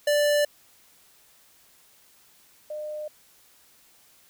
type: tone pair in turn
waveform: square / sine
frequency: 587.3 / 605.6 Hz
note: D5 / D#5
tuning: 0 / -47 cents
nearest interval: minor second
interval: 53 cents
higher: second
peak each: -20 / -31 dBFS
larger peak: first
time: 0.07-0.45 / 2.7-3.08 s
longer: neither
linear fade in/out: 5 ms
effects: white hiss -58 dBFS RMS until 4.29 s